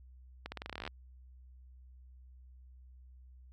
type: accelerating click train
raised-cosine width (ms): 0.3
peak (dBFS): -24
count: 15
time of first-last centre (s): 0.46-0.876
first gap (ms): 60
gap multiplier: 0.88
effects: added 63 Hz sine -53 dBFS peak until 3.52 s